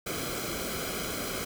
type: noise with comb filter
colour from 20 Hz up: pink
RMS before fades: -34 dBFS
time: 0.06-1.45 s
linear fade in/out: 10 ms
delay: 1.1 ms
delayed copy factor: -0.7
effects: none